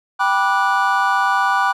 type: chord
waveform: triangle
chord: G major seventh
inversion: none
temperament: just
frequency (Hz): 784 / 980 / 1176 / 1470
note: G5 / B5 / D6 / F#6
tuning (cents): 0 / -14 / +2 / -12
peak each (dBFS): -18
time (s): 0.19-1.73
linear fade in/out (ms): 20
effects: none